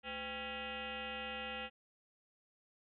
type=tone with frequency modulation; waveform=sine; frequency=1661.2 Hz; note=G#6; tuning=in tune; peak=-40 dBFS; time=0.03-1.7 s; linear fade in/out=50 ms; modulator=288 Hz; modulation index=4.9; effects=none